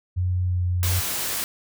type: tone with pitch glide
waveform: sine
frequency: 90.6 to 89.4 Hz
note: F#2 to F2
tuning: -36 to +41 cents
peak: -20 dBFS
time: 0.16-1.01 s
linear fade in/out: 20 ms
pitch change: -23 cents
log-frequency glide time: 0.44-0.58 s
type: noise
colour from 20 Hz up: white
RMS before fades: -27 dBFS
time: 0.83-1.44 s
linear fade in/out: 0 ms
effects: none